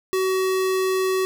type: tone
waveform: square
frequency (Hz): 376.9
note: F#4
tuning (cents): +32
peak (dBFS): -20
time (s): 0.13-1.25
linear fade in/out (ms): 0
effects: none